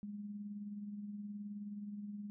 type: tone with tremolo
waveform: sine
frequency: 205.8 Hz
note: G#3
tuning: 16 cents flat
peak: -40 dBFS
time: 0.03-2.3 s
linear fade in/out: 0 ms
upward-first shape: triangle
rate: 19 Hz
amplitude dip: 50%
effects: none